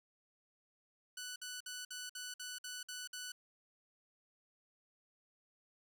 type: tone bursts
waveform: 10% pulse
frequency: 1487 Hz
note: F#6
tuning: 8 cents sharp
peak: -35 dBFS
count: 9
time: 1.17-3.32 s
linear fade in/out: 5 ms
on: 190 ms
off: 55 ms
effects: none